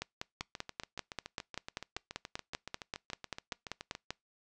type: two click trains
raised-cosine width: 0.2 ms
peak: -24 / -19 dBFS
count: 26 / 22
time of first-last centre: 0.41-3.951 / 0.02-4.106 s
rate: 7.06 / 5.14 Hz
effects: noise-tail reverb RT60 0.2 s tail -25 dB re dry + resampled to 22050 Hz